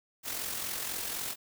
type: noise with amplitude modulation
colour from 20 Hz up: white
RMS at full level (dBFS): -34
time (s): 0.23-1.36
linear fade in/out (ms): 50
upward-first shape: sine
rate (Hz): 43.9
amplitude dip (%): 45
effects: none